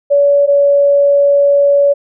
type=tone pair in turn; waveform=sine; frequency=569 / 567 Hz; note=C#5 / C#5; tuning=+45 / +39 cents; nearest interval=unison; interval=6 cents; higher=first; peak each=-6 dBFS; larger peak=neither; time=0.1-0.47 / 0.47-1.94 s; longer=second; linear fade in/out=20 ms; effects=none